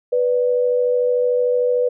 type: tone pair together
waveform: sine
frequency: 493.9 / 587.3 Hz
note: B4 / D5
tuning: 0 / 0 cents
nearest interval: minor third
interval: 300 cents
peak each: -15 / -24 dBFS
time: 0.12-1.89 s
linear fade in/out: 10 ms
effects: none